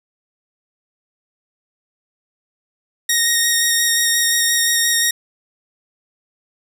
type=tone with vibrato; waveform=10% pulse; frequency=1864.7 Hz; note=A#6; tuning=in tune; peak=-5 dBFS; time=3.09-5.11 s; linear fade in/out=5 ms; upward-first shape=square; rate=5.7 Hz; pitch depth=11 cents each way; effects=none